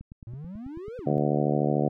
click train, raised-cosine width 5 ms, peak -30 dBFS, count 10, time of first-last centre 0.01-0.991 s, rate 9.17 Hz
triangle exponential two-way sweep, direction up then down, 110 to 523.3 to 110 Hz, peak -34 dBFS, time 0.27-1.18 s, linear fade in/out 0 ms, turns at 0.97 s
harmonic tone, 73.42 Hz, D2, in tune, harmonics 2 / 3 / 4 / 5 / 6 / 7 / 8 / 9 / 10, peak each -27 / -29 / -30 / -31 / -32 / -32 / -33 / -34 / -34 dBFS, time 1.06-1.89 s, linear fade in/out 10 ms
effects none

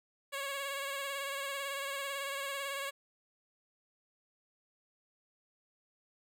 10% pulse tone with vibrato, 554.4 Hz, C#5, in tune, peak -28 dBFS, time 0.32-2.91 s, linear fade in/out 20 ms, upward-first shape sine, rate 18 Hz, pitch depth 34 cents each way, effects none

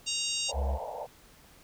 harmonic tone, 932.3 Hz, A#5, in tune, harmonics 3 / 4 / 5 / 6 / 7 / 8 / 9, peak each -35 / -36 / -37 / -38 / -38 / -39 / -40 dBFS, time 0.06-0.52 s, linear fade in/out 20 ms
pink band-pass noise, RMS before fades -38 dBFS, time 0.48-1.07 s, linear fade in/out 20 ms, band 470 to 940 Hz, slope 96 dB/octave
triangle tone, 68.2 Hz, C#2, 28 cents flat, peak -25 dBFS, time 0.53-0.79 s, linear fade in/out 50 ms
effects pink hiss -57 dBFS RMS until 1.63 s

